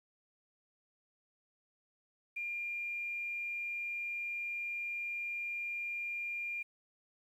sine tone, 2400 Hz, D7, 37 cents sharp, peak -36 dBFS, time 2.36-6.63 s, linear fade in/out 10 ms, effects 11-bit

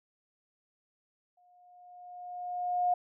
sine tone with exponential growth, 716 Hz, F5, 43 cents sharp, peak -23 dBFS, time 1.37-2.94 s, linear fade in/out 5 ms, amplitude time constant 340 ms, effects none

